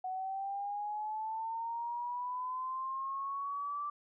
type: linear sweep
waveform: sine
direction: up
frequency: 740 to 1172 Hz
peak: -35 dBFS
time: 0.04-3.9 s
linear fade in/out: 5 ms
effects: none